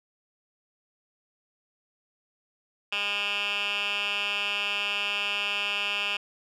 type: tone with band-pass filter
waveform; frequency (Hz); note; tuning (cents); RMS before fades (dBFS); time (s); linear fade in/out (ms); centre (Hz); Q
10% pulse; 203.6; G#3; -34; -29; 2.92-6.17; 5; 2600; 5.4
effects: none